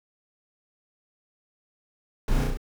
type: noise with echo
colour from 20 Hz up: brown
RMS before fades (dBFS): -24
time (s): 2.28-2.44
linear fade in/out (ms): 2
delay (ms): 33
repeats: 4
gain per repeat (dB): -2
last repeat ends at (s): 2.572
effects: none